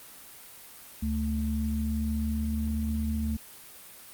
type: tone pair together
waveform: sine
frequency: 73.42 / 220 Hz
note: D2 / A3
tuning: 0 / 0 cents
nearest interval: octave + perfect fifth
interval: 1900 cents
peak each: -29 / -29 dBFS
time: 1.02-3.37 s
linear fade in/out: 10 ms
effects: white hiss -48 dBFS RMS until 4.13 s + Opus 32 kbps